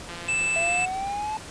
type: click train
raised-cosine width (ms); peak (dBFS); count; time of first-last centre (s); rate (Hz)
0.3; -22; 130; 0.09-0.84; 172
type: tone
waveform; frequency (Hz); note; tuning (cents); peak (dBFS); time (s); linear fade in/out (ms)
square; 2637; E7; 0; -23; 0.28-0.86; 10
type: linear sweep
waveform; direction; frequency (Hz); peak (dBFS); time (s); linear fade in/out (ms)
triangle; up; 659.3 to 874; -25; 0.56-1.37; 0
effects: pink hiss -40 dBFS RMS until 1.5 s + resampled to 22050 Hz